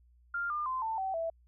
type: tone with pitch steps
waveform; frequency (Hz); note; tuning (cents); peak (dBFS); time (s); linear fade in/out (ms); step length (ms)
sine; 1396.9 / 1202.1 / 1034.5 / 890.2 / 766.1 / 659.2; F6 / D6 / C6 / A5 / G5 / E5; 0 / +40 / -20 / +20 / -40 / 0; -31; 0.34-1.3; 5; 160
effects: added 60 Hz sine -60 dBFS peak until 1.47 s